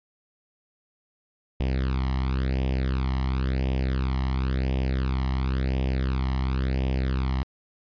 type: tone with flanger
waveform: sawtooth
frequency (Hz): 65.41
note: C2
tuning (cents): 0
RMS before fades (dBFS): -25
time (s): 1.6-7.43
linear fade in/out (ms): 0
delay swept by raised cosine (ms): 0.35 to 1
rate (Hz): 0.95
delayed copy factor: +0.8
effects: resampled to 11025 Hz